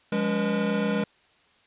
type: tone cluster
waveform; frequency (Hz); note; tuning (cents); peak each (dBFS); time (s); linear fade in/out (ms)
square; 176.6 / 205 / 282.2 / 483; F3 / G#3 / C#4 / B4; +20 / -22 / +31 / -39; -33 / -26 / -35 / -30; 0.12-1.04; 5
effects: white hiss -61 dBFS RMS until 1.66 s + resampled to 8000 Hz